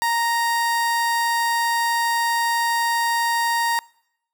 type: tone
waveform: 30% pulse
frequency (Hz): 932.3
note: A#5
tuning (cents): 0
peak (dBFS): -16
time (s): 0.02-3.79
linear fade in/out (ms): 0
effects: noise-tail reverb RT60 0.8 s tail -25 dB re dry